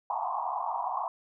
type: band-pass noise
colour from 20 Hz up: white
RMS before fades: -32 dBFS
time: 0.1-1.08 s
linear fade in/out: 2 ms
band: 690 to 1100 Hz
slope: 96 dB/octave
effects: none